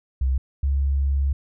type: tone pair in turn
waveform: sine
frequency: 65.41 / 69.09 Hz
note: C2 / C#2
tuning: 0 / -5 cents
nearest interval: minor second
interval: 95 cents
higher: second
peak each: -18 dBFS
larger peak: neither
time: 0.21-0.38 / 0.63-1.33 s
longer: second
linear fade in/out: 5 ms
effects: none